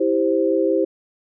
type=chord; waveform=sine; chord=C major; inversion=first; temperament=just; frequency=327 / 392.4 / 523.3 Hz; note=E4 / G4 / C5; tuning=-14 / +2 / 0 cents; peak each=-20 dBFS; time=0-0.85 s; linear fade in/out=10 ms; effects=none